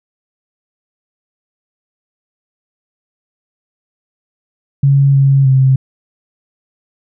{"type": "tone with pitch steps", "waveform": "sine", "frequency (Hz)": [138.8, 137.1, 132.5], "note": ["C#3", "C#3", "C3"], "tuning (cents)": [3, -19, 22], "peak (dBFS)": -6, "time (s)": [4.83, 5.76], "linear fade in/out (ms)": 5, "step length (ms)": 310, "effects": []}